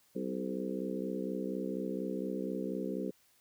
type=harmonic tone with a mistuned harmonic; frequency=64.2 Hz; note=C2; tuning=32 cents flat; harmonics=3 / 4 / 5 / 6 / 7 / 8; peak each=-39 / -40 / -41 / -42 / -42 / -43 dBFS; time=0.15-3.11 s; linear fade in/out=10 ms; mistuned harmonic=7; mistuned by=-36 cents; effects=white hiss -68 dBFS RMS until 3.4 s